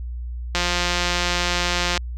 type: click train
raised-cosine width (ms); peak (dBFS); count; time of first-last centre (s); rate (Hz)
0.2; -4; 252; 0.55-1.976; 176
effects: added 60 Hz sine -27 dBFS peak until 2.17 s